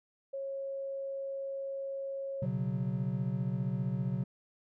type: tone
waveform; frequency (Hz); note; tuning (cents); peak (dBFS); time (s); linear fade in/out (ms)
sine; 546; C#5; -26; -35; 0.33-2.46; 10
type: chord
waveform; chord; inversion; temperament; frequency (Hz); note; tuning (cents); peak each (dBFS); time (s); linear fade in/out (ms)
triangle; B suspended second; none; equal; 123.47 / 138.59 / 185; B2 / C#3 / F#3; 0 / 0 / 0; -33; 2.42-4.24; 5
effects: none